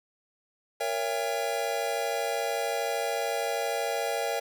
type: chord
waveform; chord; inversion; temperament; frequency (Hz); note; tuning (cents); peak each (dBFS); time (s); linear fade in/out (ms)
square; A# diminished seventh; none; just; 466.2 / 559.4 / 671.3 / 805.5; A#4 / C#5 / E5 / G5; 0 / +16 / +31 / +47; -34; 0.8-4.4; 10
effects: none